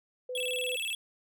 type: tone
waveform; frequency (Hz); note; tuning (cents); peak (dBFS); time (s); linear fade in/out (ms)
sine; 503; B4; +32; -34; 0.29-0.76; 5
type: tone with vibrato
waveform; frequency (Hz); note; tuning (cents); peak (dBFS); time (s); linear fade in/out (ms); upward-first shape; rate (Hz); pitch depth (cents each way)
square; 2973; F#7; +8; -32; 0.35-0.95; 2; square; 19; 200
effects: none